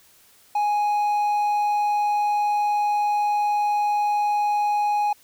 triangle tone, 830.6 Hz, G#5, in tune, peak -17 dBFS, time 0.55-5.13 s, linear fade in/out 5 ms, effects white hiss -55 dBFS RMS until 5.23 s

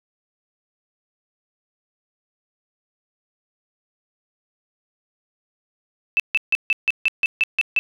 sine tone bursts, 2637 Hz, E7, in tune, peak -14 dBFS, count 10, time 6.17-7.79 s, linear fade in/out 0 ms, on 27 ms, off 150 ms, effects none

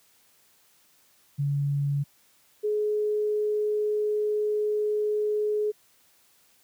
sine tone pair in turn, 142.1 / 422 Hz, C#3 / G#4, +43 / +28 cents, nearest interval octave + perfect fifth, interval 1885 cents, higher second, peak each -23 dBFS, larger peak neither, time 1.38-2.04 / 2.63-5.72 s, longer second, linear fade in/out 20 ms, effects white hiss -62 dBFS RMS until 6.63 s + high-pass 60 Hz 12 dB/octave

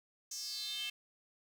square tone with high-pass filter sweep, 240.2 Hz, B3, 48 cents flat, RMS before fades -41 dBFS, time 0.31-0.9 s, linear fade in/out 5 ms, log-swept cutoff 6200 to 2800 Hz, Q 6.6, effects none

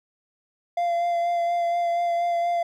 triangle tone with vibrato, 690 Hz, F5, 21 cents flat, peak -19 dBFS, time 0.77-2.63 s, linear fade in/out 5 ms, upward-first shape sine, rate 4.2 Hz, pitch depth 16 cents each way, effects none

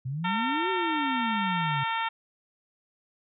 sine exponential two-way sweep, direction up then down, 123.3 to 386.1 to 134.5 Hz, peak -29 dBFS, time 0.05-1.84 s, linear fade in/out 10 ms, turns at 0.7 s
harmonic tone, 453.7 Hz, A#4, 47 cents flat, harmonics 2 / 3 / 4 / 5 / 6 / 7 / 8, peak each -29 / -33 / -35 / -37 / -39 / -40 / -41 dBFS, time 0.24-2.09 s, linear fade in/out 10 ms
effects none

